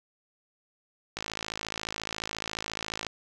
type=click train; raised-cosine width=0.2 ms; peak=-15 dBFS; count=104; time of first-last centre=1.17-3.067 s; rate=54.3 Hz; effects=none